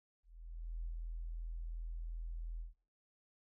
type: tone with ADSR envelope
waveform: sine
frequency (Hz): 41.38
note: E1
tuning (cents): +7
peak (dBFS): -38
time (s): 0.23-2.74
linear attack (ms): 620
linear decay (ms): 79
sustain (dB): -2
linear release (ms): 140
effects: noise-tail reverb RT60 0.3 s tail -17 dB re dry